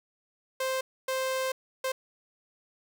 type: tone bursts at uneven times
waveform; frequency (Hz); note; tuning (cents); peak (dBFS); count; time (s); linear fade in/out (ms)
sawtooth; 523.3; C5; 0; -24; 3; 0.6-0.81 / 1.08-1.52 / 1.84-1.92; 5
effects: none